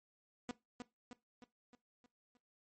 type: tone with echo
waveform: sawtooth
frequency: 244.9 Hz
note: B3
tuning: 14 cents flat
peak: -35 dBFS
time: 0.49-0.51 s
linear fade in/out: 0 ms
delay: 310 ms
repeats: 6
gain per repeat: -5 dB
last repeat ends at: 2.37 s
effects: noise-tail reverb RT60 0.2 s tail -18 dB re dry + MP3 32 kbps